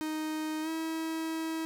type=tone with pitch glide; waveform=45% pulse; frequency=311.1 to 322.4 Hz; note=D#4 to E4; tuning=0 to -38 cents; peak=-32 dBFS; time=0.01-1.65 s; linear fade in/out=0 ms; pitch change=+62 cents; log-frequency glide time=0.62-0.69 s; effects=none